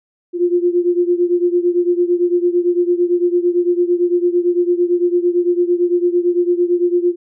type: beating tone pair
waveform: sine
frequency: 349.2 / 358.1 Hz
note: F4 / F4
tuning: 0 / +43 cents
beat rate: 8.9 Hz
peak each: -14 / -17 dBFS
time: 0.33-7.16 s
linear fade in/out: 50 ms
effects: none